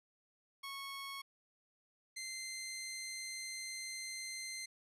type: tone pair in turn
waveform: 15% pulse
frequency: 1101 / 2078 Hz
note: C#6 / C7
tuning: -12 / -12 cents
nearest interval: major seventh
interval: 1100 cents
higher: second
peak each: -37 / -36 dBFS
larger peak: second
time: 0.63-1.22 / 2.16-4.66 s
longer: second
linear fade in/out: 10 ms
effects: resampled to 32000 Hz